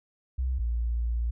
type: tone pair in turn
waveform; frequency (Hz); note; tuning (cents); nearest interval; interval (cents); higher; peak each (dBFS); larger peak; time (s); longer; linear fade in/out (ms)
sine; 63.9 / 58.2; C2 / A#1; -40 / -2; major second; 162; first; -25; neither; 0.38-0.59 / 0.59-1.31; second; 10
effects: none